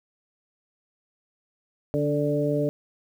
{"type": "harmonic tone with a mistuned harmonic", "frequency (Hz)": 146.83, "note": "D3", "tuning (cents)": 0, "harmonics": [1, 2, 3, 4], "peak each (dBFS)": [-27, -27, -27, -27], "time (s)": [1.94, 2.69], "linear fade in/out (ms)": 0, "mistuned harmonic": 2, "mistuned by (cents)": -21, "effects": ["9-bit"]}